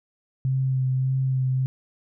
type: tone with vibrato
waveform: sine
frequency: 131.1 Hz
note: C3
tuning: 4 cents sharp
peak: -20 dBFS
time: 0.45-1.66 s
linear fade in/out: 0 ms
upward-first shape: sine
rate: 1.7 Hz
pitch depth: 18 cents each way
effects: none